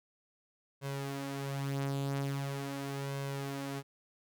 sawtooth tone with flanger, 138.59 Hz, C#3, in tune, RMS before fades -37 dBFS, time 0.81-3.83 s, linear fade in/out 50 ms, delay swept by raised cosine 1.9 to 7.5 ms, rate 0.42 Hz, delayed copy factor +0.55, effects none

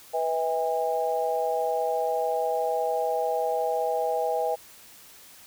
sine tone cluster, 493 / 644 / 810 Hz, B4 / E5 / G#5, -3 / -41 / -43 cents, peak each -28 dBFS, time 0.13-4.56 s, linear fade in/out 20 ms, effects white hiss -50 dBFS RMS until 5.46 s

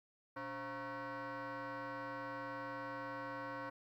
sine tone with frequency modulation, 286.2 Hz, D4, 45 cents flat, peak -39 dBFS, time 0.36-3.7 s, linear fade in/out 10 ms, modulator 408 Hz, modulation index 3.4, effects tanh soft clip ceiling -41 dBFS + 13-bit

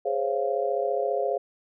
sine chord, Db major seventh, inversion second, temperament just, 415.8 / 519.7 / 554.4 / 693 Hz, Ab4 / C5 / Db5 / F5, +2 / -12 / 0 / -14 cents, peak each -29 dBFS, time 0.05-1.38 s, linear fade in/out 10 ms, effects none

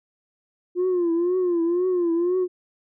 sine tone with vibrato, 351.2 Hz, F4, 10 cents sharp, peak -17 dBFS, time 0.75-2.48 s, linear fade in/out 50 ms, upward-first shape triangle, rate 2 Hz, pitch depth 110 cents each way, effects tanh soft clip ceiling -17 dBFS

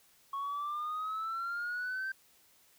sine exponential sweep, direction up, 1099 to 1568 Hz, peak -32 dBFS, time 0.33-2.12 s, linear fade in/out 5 ms, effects tanh soft clip ceiling -32 dBFS + white hiss -65 dBFS RMS until 2.78 s

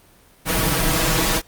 pink noise with comb filter, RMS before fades -19 dBFS, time 0.45-1.42 s, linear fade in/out 50 ms, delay 6.2 ms, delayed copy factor +0.95, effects pink hiss -52 dBFS RMS until 1.47 s + Opus 32 kbps

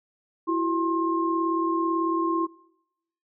sine tone cluster, 333.1 / 371.2 / 1064 Hz, E4 / F#4 / C6, +18 / +6 / +29 cents, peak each -24 / -32 / -26 dBFS, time 0.47-2.47 s, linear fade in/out 20 ms, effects noise-tail reverb RT60 0.9 s tail -24 dB re dry

